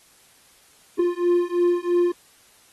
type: beating tone pair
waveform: triangle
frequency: 349.2 / 352.2 Hz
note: F4 / F4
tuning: 0 / +15 cents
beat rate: 3 Hz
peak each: -19 dBFS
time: 0.99-2.12 s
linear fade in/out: 5 ms
effects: white hiss -55 dBFS RMS until 2.72 s + AAC 32 kbps